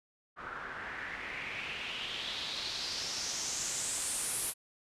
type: noise with low-pass filter sweep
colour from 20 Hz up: white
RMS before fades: -38 dBFS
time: 0.36-4.54 s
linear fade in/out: 50 ms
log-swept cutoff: 1300 to 11000 Hz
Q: 3.6
effects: resampled to 32000 Hz